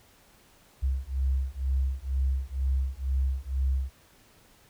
sine beating tone pair, 65.41 / 67.51 Hz, C2 / C#2, 0 / -45 cents, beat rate 2.1 Hz, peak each -28 dBFS, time 0.82-3.9 s, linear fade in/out 20 ms, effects pink hiss -59 dBFS RMS until 4.69 s

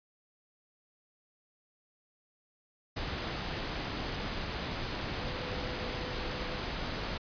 sine tone in noise, 501 Hz, B4, 25 cents sharp, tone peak -44 dBFS, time 5.19-6.62 s, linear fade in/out 10 ms, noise pink, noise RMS -36 dBFS, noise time 2.96-7.18 s, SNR -11 dB, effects resampled to 11025 Hz

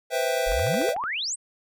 square chord, C major seventh, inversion third, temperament equal, 493.9 / 523.3 / 659.3 / 784 Hz, B4 / C5 / E5 / G5, 0 / 0 / 0 / 0 cents, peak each -29 / -29 / -28 / -32 dBFS, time 0.1-0.95 s, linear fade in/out 50 ms
sine exponential sweep, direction up, 32.65 to 8870 Hz, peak -26 dBFS, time 0.46-1.36 s, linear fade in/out 20 ms
click train, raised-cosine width 0.5 ms, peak -23 dBFS, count 8, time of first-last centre 0.52-1.039 s, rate 13.5 Hz
effects none

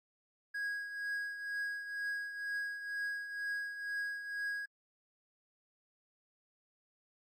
triangle tone with tremolo, 1649 Hz, G#6, 13 cents flat, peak -32 dBFS, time 0.54-4.66 s, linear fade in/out 10 ms, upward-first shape triangle, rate 2.1 Hz, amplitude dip 65%, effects AAC 64 kbps

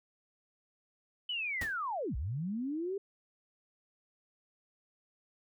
sine linear two-way sweep, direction down then up, 3033 to 51.91 to 405.6 Hz, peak -33 dBFS, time 1.29-2.98 s, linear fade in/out 5 ms, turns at 2.16 s
pink noise with exponential decay, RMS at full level -37 dBFS, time 1.61-1.77 s, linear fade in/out 5 ms, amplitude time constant 34 ms
effects none

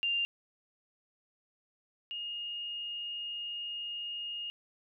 sine tone pair in turn, 2794 / 2849 Hz, F7 / F7, 0 / +34 cents, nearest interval unison, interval 34 cents, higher second, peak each -28 / -36 dBFS, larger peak first, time 0.03-0.25 / 2.11-4.5 s, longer second, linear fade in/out 0 ms, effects none

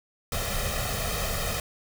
pink noise with comb filter, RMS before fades -29 dBFS, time 0.32-1.6 s, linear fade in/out 2 ms, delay 1.6 ms, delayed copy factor +0.8, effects none

